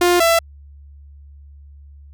sawtooth tone pair in turn, 352.7 / 667.7 Hz, F4 / E5, +17 / +22 cents, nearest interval major seventh, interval 1105 cents, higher second, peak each -8 dBFS, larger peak neither, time 0.01-0.2 / 0.2-0.39 s, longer neither, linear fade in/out 5 ms, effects added 71 Hz sine -39 dBFS peak until 2.13 s

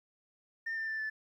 sine tone with pitch steps, 1810 / 1789.2 / 1768.7 / 1748.3 Hz, A6 / A6 / A6 / A6, +48 / +28 / +9 / -12 cents, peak -32 dBFS, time 0.66-1.1 s, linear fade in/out 10 ms, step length 110 ms, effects tanh soft clip ceiling -31 dBFS + 12-bit

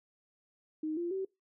sine tone with pitch steps, 311.1 / 345.2 / 383 Hz, D#4 / F4 / G4, 0 / -20 / -40 cents, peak -32 dBFS, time 0.83-1.25 s, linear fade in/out 5 ms, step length 140 ms, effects noise-tail reverb RT60 0.2 s tail -23 dB re dry

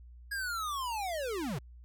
square linear sweep, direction down, 1661.2 to 109.8 Hz, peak -34 dBFS, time 0.31-1.59 s, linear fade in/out 10 ms, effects added 60 Hz sine -49 dBFS peak until 1.84 s

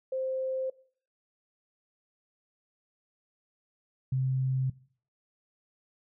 sine tone pair in turn, 523.3 / 131.09 Hz, C5 / C3, 0 / +4 cents, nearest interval 2 octaves, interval 2396 cents, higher first, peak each -29 / -25 dBFS, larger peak second, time 0.12-0.7 / 4.12-4.7 s, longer neither, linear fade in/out 5 ms, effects noise-tail reverb RT60 0.5 s tail -21 dB re dry

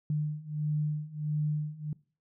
sine beating tone pair, 150 / 151.5 Hz, D3 / D#3, +37 / -46 cents, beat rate 1.5 Hz, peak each -33 / -31 dBFS, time 0.1-1.93 s, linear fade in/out 2 ms, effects noise-tail reverb RT60 0.4 s tail -22 dB re dry

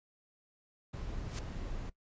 brown noise, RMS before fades -40 dBFS, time 0.93-1.9 s, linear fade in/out 10 ms
white noise with exponential growth, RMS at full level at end -39 dBFS, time 1.21-1.39 s, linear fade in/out 2 ms, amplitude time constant 37 ms
effects noise-tail reverb RT60 0.1 s tail -19 dB re dry + resampled to 16000 Hz

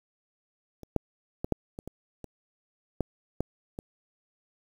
clicks, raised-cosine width 2 ms, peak -30 / -11 / -17 / -11 / -25 / -25 / -27 / -13 / -14 / -23 dBFS, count 10, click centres 0.833 / 0.963 / 1.445 / 1.523 / 1.789 / 1.876 / 2.243 / 3.007 / 3.406 / 3.789 s, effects 8-bit

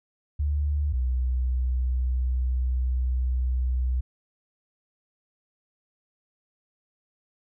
sine tone pair in turn, 73 / 62.89 Hz, D2 / B1, -10 / +32 cents, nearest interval minor third, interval 258 cents, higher first, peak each -22 / -22 dBFS, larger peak neither, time 0.39-0.93 / 0.93-4.01 s, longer second, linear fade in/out 10 ms, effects none

